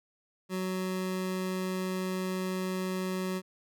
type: tone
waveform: 25% pulse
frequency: 186 Hz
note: F#3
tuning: 9 cents sharp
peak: -27 dBFS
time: 0.49-3.42 s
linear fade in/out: 50 ms
effects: none